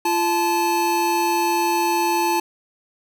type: tone pair together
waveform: square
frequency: 343.9 / 870 Hz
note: F4 / A5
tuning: -27 / -20 cents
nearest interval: octave + major third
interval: 1607 cents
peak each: -23 / -20 dBFS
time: 0.05-2.4 s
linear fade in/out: 5 ms
effects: none